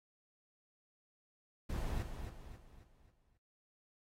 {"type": "noise with echo", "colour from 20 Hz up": "brown", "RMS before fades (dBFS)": -38, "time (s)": [1.69, 2.03], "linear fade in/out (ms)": 10, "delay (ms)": 270, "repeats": 5, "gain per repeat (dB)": -7, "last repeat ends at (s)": 3.38, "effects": ["noise-tail reverb RT60 0.1 s tail -17 dB re dry", "AAC 48 kbps"]}